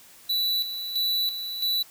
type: tone with tremolo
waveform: square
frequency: 3956 Hz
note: B7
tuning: 2 cents sharp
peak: -23 dBFS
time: 0.29-1.83 s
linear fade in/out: 10 ms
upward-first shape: square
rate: 1.5 Hz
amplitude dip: 60%
effects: white hiss -51 dBFS RMS until 1.9 s